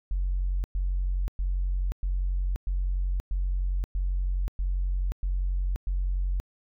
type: tone bursts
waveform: sine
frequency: 45.69 Hz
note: F#1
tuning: 21 cents flat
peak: -23 dBFS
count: 10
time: 0.11-6.4 s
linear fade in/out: 0 ms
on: 530 ms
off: 110 ms
effects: tanh soft clip ceiling -20 dBFS